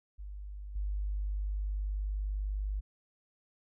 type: tone with level steps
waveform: sine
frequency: 50.1 Hz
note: G1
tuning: 38 cents sharp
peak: -40 / -31 dBFS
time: 0.18-2.81 s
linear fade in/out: 20 ms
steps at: 0.75 s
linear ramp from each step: 10 ms
effects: none